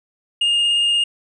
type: tone with vibrato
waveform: triangle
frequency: 2833 Hz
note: F7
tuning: 24 cents sharp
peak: -13 dBFS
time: 0.41-1.04 s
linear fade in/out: 5 ms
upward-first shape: sine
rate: 17 Hz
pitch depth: 8 cents each way
effects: resampled to 24000 Hz